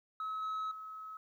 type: tone with level steps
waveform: sine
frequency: 1286 Hz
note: E6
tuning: 43 cents flat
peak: -34 / -32 / -43 dBFS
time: 0.2-1.17 s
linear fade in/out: 2 ms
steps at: 0.42 / 0.71 s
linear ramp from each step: 5 ms
effects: tanh soft clip ceiling -34 dBFS + 12-bit